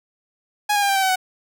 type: tone with pitch steps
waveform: sawtooth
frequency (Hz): 830.6 / 815.9 / 801.4 / 787.2 / 773.2 / 759.5 / 746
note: G#5 / G#5 / G5 / G5 / G5 / F#5 / F#5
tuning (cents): 0 / -31 / +38 / +7 / -24 / +45 / +14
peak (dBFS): -13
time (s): 0.69-1.159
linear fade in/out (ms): 10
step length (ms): 67
effects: none